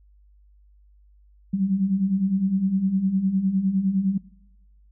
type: beating tone pair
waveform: sine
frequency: 185 / 194.8 Hz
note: F#3 / G3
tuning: 0 / -11 cents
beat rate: 9.8 Hz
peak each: -26 / -21 dBFS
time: 1.53-4.18 s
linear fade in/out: 10 ms
effects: noise-tail reverb RT60 1.0 s tail -22 dB re dry + added 50 Hz sine -52 dBFS peak until 4.91 s